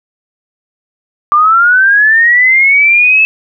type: linear sweep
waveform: sine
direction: up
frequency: 1171 to 2620 Hz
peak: -4 dBFS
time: 1.32-3.25 s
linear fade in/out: 0 ms
effects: none